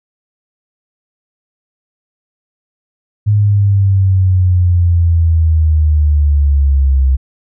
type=exponential sweep; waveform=sine; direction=down; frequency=105.3 to 65.41 Hz; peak=-7 dBFS; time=3.26-7.17 s; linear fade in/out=20 ms; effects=none